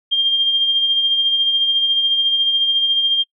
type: tone with tremolo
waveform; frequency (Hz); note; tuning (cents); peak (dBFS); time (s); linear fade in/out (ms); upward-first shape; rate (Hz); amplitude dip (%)
sine; 3200; G7; +35; -11; 0.11-3.24; 20; sine; 14; 40
effects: noise-tail reverb RT60 0.1 s tail -24 dB re dry